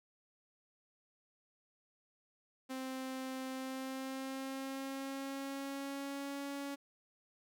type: tone with pitch glide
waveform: sawtooth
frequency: 261.6 to 280.4 Hz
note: C4 to C#4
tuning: 0 to +20 cents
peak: -36 dBFS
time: 2.69-6.76 s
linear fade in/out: 20 ms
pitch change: +120 cents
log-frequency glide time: 3.51-6.44 s
effects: none